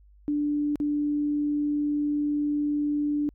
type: tone with dropouts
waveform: sine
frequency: 293.7 Hz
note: D4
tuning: in tune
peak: -23 dBFS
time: 0.28-3.29 s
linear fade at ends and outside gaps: 0 ms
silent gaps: 0.757-0.801 s
effects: added 50 Hz sine -52 dBFS peak until 3.34 s